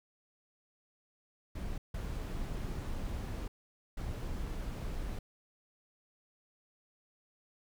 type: noise bursts at uneven times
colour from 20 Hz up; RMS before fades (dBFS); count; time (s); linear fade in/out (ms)
brown; -38; 3; 1.55-1.78 / 1.94-3.48 / 3.97-5.19; 5
effects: none